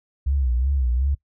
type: tone with vibrato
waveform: sine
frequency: 64.8 Hz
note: C2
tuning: 16 cents flat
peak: -18 dBFS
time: 0.26-1.15 s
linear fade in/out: 10 ms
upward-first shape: sine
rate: 2.7 Hz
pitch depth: 140 cents each way
effects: noise-tail reverb RT60 0.1 s tail -21 dB re dry

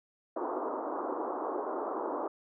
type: band-pass noise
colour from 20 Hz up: pink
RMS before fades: -35 dBFS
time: 0.36-2.28 s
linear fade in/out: 5 ms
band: 290 to 1200 Hz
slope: 48 dB/octave
effects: none

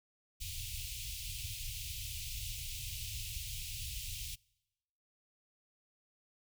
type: band-stop noise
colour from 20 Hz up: pink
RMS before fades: -42 dBFS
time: 0.4-4.36 s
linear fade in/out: 20 ms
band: 120 to 2500 Hz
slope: 48 dB/octave
effects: noise-tail reverb RT60 1.0 s tail -26 dB re dry

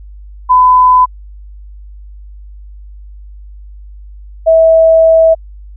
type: tone pair in turn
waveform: sine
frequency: 1006 / 649.9 Hz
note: B5 / E5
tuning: +32 / -25 cents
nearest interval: minor sixth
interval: 757 cents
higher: first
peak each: -3 dBFS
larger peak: neither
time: 0.49-1.06 / 4.46-5.35 s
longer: second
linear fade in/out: 20 ms
effects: added 50 Hz sine -29 dBFS peak until 5.76 s

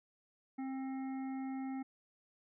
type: harmonic tone with a mistuned harmonic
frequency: 265.4 Hz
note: C4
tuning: 25 cents sharp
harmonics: 1 / 3 / 5 / 7 / 8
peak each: -38 / -48 / -59 / -62 / -59 dBFS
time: 0.58-1.83 s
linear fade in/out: 10 ms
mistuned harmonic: 8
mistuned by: +23 cents
effects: none

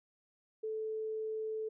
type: tone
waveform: sine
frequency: 437.2 Hz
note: A4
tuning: 11 cents flat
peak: -35 dBFS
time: 0.63-1.69 s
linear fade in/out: 10 ms
effects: none

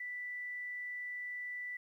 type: tone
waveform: sine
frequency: 1975.5 Hz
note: B6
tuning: in tune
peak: -39 dBFS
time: 0-1.77 s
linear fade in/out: 5 ms
effects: 12-bit

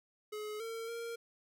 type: tone with pitch steps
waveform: square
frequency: 424 / 454.9 / 464.6 Hz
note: G#4 / A#4 / A#4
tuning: +36 / -42 / -6 cents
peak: -40 dBFS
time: 0.32-1.16 s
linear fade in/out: 10 ms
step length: 280 ms
effects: none

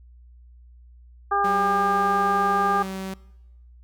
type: harmonic tone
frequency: 401.4 Hz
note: G4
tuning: 41 cents sharp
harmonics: 1 / 2 / 3 / 4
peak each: -29 / -23 / -22 / -31 dBFS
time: 1.31-2.83 s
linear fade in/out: 10 ms
type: tone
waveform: sawtooth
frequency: 190.7 Hz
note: G3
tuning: 47 cents flat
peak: -26 dBFS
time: 1.44-3.14 s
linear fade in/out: 5 ms
effects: noise-tail reverb RT60 1.0 s tail -23 dB re dry + added 60 Hz sine -46 dBFS peak until 3.83 s

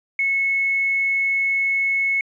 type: tone with tanh clipping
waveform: triangle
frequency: 2194 Hz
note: C#7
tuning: 18 cents flat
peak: -17 dBFS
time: 0.19-2.21 s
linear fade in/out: 2 ms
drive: 2 dB
effects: resampled to 16000 Hz

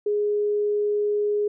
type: tone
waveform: sine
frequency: 415.3 Hz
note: G#4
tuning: in tune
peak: -20 dBFS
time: 0.06-1.48 s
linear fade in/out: 5 ms
effects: none

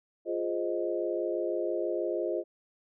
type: chord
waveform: sine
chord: F minor seventh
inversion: none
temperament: equal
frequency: 349.2 / 415.3 / 523.3 / 622.3 Hz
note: F4 / Ab4 / C5 / Eb5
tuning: 0 / 0 / 0 / 0 cents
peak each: -32 / -35 / -35 / -34 dBFS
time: 0.25-2.44 s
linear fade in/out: 50 ms
effects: none

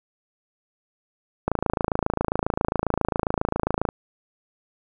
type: click train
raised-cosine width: 1 ms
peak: -7 dBFS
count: 67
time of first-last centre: 1.48-3.889 s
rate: 27.4 Hz
effects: none

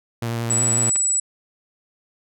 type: tone with vibrato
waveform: sawtooth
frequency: 116.54 Hz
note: A#2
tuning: in tune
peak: -19 dBFS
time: 0.22-0.9 s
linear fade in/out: 5 ms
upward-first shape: triangle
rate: 11 Hz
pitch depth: 20 cents each way
type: tone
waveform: sine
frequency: 7870 Hz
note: B8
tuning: 7 cents flat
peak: -17 dBFS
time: 0.5-1.2 s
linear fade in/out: 5 ms
type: clicks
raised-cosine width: 0.3 ms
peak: -17 dBFS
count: 2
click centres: 0.957 / 0.962 s
effects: none

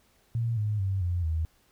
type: tone with pitch steps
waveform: sine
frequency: 116 / 105.76 / 96.42 / 87.91 / 80.15 Hz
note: A#2 / G#2 / G2 / F2 / E2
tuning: -8 / +32 / -28 / +12 / -48 cents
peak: -25 dBFS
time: 0.35-1.45 s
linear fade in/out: 0 ms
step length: 220 ms
effects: pink hiss -65 dBFS RMS until 1.71 s

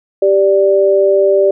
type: tone pair together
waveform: sine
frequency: 392 / 586.6 Hz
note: G4 / D5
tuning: 0 / -2 cents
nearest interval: perfect fifth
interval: 698 cents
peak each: -10 dBFS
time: 0.22-1.51 s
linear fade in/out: 5 ms
effects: none

